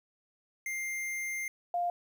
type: tone pair in turn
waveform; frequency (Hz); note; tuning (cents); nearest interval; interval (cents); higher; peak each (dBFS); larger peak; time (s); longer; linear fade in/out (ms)
square / sine; 2100 / 700.8; C7 / F5; +6 / +6; octave + perfect fifth; 1900; first; -34 / -28; second; 0.66-1.48 / 1.74-1.9; first; 2
effects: 11-bit